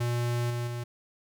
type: tone with level steps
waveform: square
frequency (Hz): 120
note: B2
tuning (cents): -49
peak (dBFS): -27 / -30 / -33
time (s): 0-0.84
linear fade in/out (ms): 10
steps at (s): 0.5 / 0.67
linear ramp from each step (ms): 5
effects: none